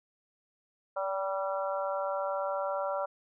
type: harmonic tone with a mistuned harmonic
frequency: 194.3 Hz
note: G3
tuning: 15 cents flat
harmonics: 3 / 4 / 5 / 6 / 7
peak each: -32 / -38 / -38 / -42 / -38 dBFS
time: 0.96-3.06 s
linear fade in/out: 10 ms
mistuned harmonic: 3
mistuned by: -16 cents
effects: none